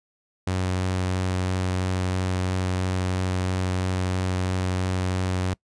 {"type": "tone with vibrato", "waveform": "sawtooth", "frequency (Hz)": 92.4, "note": "F#2", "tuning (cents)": -2, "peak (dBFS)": -19, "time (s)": [0.47, 5.54], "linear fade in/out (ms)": 5, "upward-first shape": "sine", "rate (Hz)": 3, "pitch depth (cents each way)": 9, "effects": ["noise-tail reverb RT60 0.1 s tail -24 dB re dry", "resampled to 22050 Hz"]}